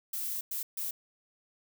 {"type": "noise bursts at uneven times", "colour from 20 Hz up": "violet", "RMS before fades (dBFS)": -35, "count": 3, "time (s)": [[0.13, 0.41], [0.51, 0.63], [0.77, 0.91]], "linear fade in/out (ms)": 5, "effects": []}